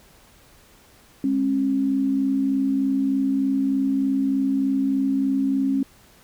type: tone pair together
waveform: sine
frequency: 207.7 / 271 Hz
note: G#3 / C#4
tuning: 0 / -39 cents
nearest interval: perfect fourth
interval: 461 cents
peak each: -27 / -19 dBFS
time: 1.24-5.83 s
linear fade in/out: 2 ms
effects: pink hiss -53 dBFS RMS until 6.23 s